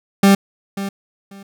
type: tone with echo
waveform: 40% pulse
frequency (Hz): 197.2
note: G3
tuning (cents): +11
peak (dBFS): -7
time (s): 0.23-0.35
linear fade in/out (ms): 5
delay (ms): 540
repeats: 2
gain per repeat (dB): -14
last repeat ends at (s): 1.43
effects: none